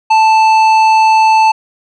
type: tone with tanh clipping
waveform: triangle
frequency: 880 Hz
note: A5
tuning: in tune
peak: -7 dBFS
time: 0.1-1.52 s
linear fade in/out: 10 ms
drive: 15 dB
effects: none